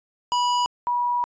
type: tone pair in turn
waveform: square / sine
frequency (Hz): 978 / 970.1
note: B5 / B5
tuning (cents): -17 / -31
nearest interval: unison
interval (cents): 14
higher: first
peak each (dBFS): -20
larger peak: neither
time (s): 0.32-0.66 / 0.87-1.24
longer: second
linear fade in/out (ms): 0
effects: resampled to 16000 Hz